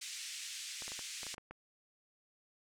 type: band-pass noise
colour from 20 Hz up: white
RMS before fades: -45 dBFS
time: 0.01-1.35 s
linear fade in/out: 10 ms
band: 2000 to 8000 Hz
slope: 24 dB/octave
type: clicks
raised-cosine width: 0.5 ms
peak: -32 dBFS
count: 9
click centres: 0.822 / 0.88 / 0.919 / 0.992 / 1.232 / 1.267 / 1.342 / 1.381 / 1.51 s
effects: none

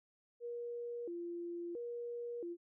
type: tone with vibrato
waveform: sine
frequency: 405 Hz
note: G#4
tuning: 43 cents flat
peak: -40 dBFS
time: 0.4-2.57 s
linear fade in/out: 50 ms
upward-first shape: square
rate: 0.74 Hz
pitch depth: 280 cents each way
effects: none

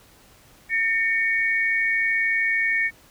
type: tone pair together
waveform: sine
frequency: 1816.6 / 2235 Hz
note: A#6 / C#7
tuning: -45 / +14 cents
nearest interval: major third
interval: 359 cents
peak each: -22 dBFS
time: 0.69-2.91 s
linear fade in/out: 50 ms
effects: pink hiss -53 dBFS RMS until 3.1 s

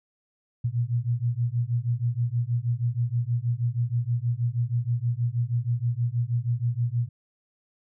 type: beating tone pair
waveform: sine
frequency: 116.54 / 122.84 Hz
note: A#2 / B2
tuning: 0 / -9 cents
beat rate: 6.3 Hz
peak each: -26 dBFS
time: 0.64-7.09 s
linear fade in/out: 10 ms
effects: none

